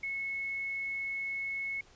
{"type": "tone", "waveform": "sine", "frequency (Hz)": 2192, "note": "C#7", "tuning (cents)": -20, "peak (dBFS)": -33, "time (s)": [0.03, 1.81], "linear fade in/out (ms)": 5, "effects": ["pink hiss -60 dBFS RMS until 1.95 s", "resampled to 16000 Hz"]}